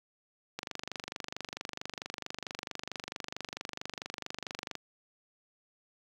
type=click train; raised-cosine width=0.2 ms; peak=-19 dBFS; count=103; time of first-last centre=0.59-4.753 s; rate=24.5 Hz; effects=high-pass 100 Hz 12 dB/octave + 9-bit

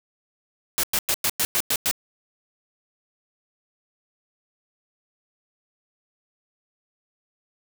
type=noise bursts; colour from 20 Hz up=white; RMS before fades=-22 dBFS; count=8; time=0.78-1.912 s; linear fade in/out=0 ms; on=54 ms; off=100 ms; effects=none

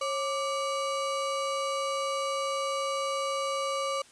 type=ring-modulated tone; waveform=square; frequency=860 Hz; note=A5; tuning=40 cents flat; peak=-26 dBFS; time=0.01-4.02 s; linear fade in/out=5 ms; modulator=314 Hz; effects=white hiss -56 dBFS RMS until 4.11 s + resampled to 22050 Hz

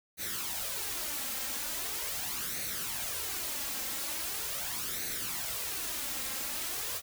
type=noise with flanger; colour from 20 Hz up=white; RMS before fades=-36 dBFS; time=0.17-7.02 s; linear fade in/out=50 ms; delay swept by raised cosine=0.48 to 3.78 ms; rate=0.41 Hz; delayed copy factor=+0.6; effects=none

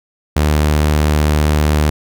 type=tone; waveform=sawtooth; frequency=75.4 Hz; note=D2; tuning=46 cents sharp; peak=-7 dBFS; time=0.36-1.9 s; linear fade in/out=5 ms; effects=none

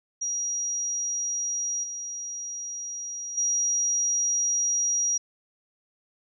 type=tone with level steps; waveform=sine; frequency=5740 Hz; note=F8; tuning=47 cents sharp; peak=-26 / -32 / -22 dBFS; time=0.21-5.18 s; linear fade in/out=10 ms; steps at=1.83 / 3.37 s; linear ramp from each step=10 ms; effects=none

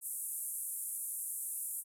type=band-pass noise; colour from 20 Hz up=pink; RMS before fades=-40 dBFS; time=0.01-1.84 s; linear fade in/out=50 ms; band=8600 to 13000 Hz; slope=48 dB/octave; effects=none

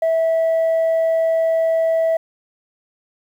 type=tone; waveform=sine; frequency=653 Hz; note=E5; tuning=17 cents flat; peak=-12 dBFS; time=0.02-2.17 s; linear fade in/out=5 ms; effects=tanh soft clip ceiling -13 dBFS + 8-bit

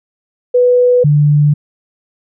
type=tone pair in turn; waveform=sine; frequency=493.9 / 147.43 Hz; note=B4 / D3; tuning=0 / +7 cents; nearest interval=octave + major sixth; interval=2093 cents; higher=first; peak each=-6 dBFS; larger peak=neither; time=0.54-1.04 / 1.04-1.54 s; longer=neither; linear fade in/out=10 ms; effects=none

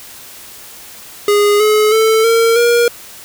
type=tone with pitch steps; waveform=square; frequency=411.8 / 426.6 / 441.9 / 457.7 / 474.1 Hz; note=G#4 / G#4 / A4 / A#4 / A#4; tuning=-15 / +46 / +7 / -32 / +29 cents; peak=-9 dBFS; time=1.28-2.88 s; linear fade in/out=2 ms; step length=320 ms; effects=white hiss -35 dBFS RMS until 3.24 s

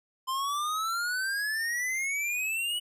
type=exponential sweep; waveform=square; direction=up; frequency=1035 to 2960 Hz; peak=-29 dBFS; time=0.27-2.8 s; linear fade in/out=20 ms; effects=resampled to 32000 Hz

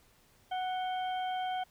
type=harmonic tone with a mistuned harmonic; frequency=740 Hz; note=F#5; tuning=in tune; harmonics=1 / 2 / 3 / 4; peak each=-32 / -45 / -49 / -45 dBFS; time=0.51-1.64 s; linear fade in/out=10 ms; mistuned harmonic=4; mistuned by=+110 cents; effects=pink hiss -65 dBFS RMS until 1.7 s

